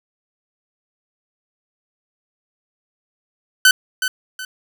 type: tone with echo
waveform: sawtooth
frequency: 1515 Hz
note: F#6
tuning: 40 cents sharp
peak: -4 dBFS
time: 3.65-3.71 s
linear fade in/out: 2 ms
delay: 370 ms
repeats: 2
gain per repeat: -10 dB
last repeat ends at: 4.45 s
effects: none